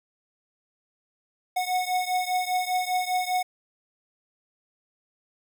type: beating tone pair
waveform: square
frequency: 731 / 736 Hz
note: F#5 / F#5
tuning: -21 / -9 cents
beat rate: 5 Hz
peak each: -27 / -29 dBFS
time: 1.56-3.43 s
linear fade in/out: 10 ms
effects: none